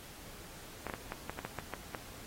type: clicks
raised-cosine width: 0.5 ms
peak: -23 dBFS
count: 10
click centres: 0.867 / 0.898 / 0.938 / 1.121 / 1.296 / 1.39 / 1.45 / 1.587 / 1.737 / 1.948 s
effects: pink hiss -51 dBFS RMS until 2.26 s + AAC 48 kbps